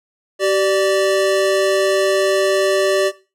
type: tone pair together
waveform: square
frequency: 384.3 / 590 Hz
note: G4 / D5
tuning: -34 / +8 cents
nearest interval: perfect fifth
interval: 742 cents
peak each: -17 dBFS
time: 0.39-3.12 s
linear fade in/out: 50 ms
effects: noise-tail reverb RT60 0.3 s tail -17 dB re dry + low-pass 10000 Hz 12 dB/octave